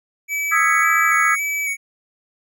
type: tone with vibrato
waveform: square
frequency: 2266 Hz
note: C#7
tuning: 37 cents sharp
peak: -21 dBFS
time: 0.28-1.77 s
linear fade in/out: 50 ms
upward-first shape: square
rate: 1.8 Hz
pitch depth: 23 cents each way
type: chord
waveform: sine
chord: E major seventh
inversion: third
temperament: equal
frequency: 1244.5 / 1318.5 / 1661.2 / 1975.5 Hz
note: D#6 / E6 / G#6 / B6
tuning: 0 / 0 / 0 / 0 cents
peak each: -20 dBFS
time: 0.51-1.36 s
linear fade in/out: 20 ms
effects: none